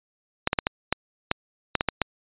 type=clicks; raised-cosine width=0.3 ms; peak=-5 dBFS; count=10; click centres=0.474 / 0.531 / 0.588 / 0.669 / 0.926 / 1.314 / 1.753 / 1.809 / 1.887 / 2.017 s; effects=resampled to 8000 Hz